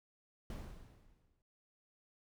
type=noise with exponential decay; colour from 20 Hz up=brown; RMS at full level=-41 dBFS; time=0.5-1.42 s; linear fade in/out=2 ms; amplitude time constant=200 ms; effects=none